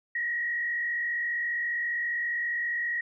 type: tone with frequency modulation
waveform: sine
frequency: 1900 Hz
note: A#6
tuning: 33 cents sharp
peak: -27 dBFS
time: 0.15-3.01 s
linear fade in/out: 5 ms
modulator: 45.1 Hz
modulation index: 0.86
effects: none